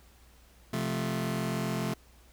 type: chord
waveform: sawtooth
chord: F major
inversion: second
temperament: just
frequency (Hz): 130.96 / 174.61 / 218.3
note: C3 / F3 / A3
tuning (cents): +2 / 0 / -13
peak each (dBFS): -30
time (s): 0.73-1.94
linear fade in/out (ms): 5
effects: added 60 Hz sine -57 dBFS peak until 2.32 s + pink hiss -61 dBFS RMS until 2.32 s